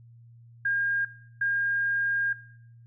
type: tone pair in turn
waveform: sine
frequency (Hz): 1615 / 1615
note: G#6 / G#6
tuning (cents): -49 / -49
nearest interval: unison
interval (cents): 0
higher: neither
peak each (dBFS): -23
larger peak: neither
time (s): 0.65-1.05 / 1.41-2.33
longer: second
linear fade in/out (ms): 5
effects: noise-tail reverb RT60 0.7 s tail -18 dB re dry + added 117 Hz sine -49 dBFS peak until 2.86 s